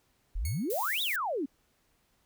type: exponential two-way sweep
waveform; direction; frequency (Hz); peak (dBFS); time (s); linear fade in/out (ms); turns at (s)
sine; up then down; 34.65 to 3925 to 249.2; -29; 0.35-1.46; 10; 1.02
type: tone with exponential decay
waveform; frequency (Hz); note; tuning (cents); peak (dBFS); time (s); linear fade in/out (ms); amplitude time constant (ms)
5% pulse; 2200; C#7; -14; -26; 0.45-0.85; 2; 86
type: noise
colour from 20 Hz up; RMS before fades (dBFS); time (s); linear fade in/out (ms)
violet; -37; 0.7-1.16; 2
effects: pink hiss -71 dBFS RMS until 2.25 s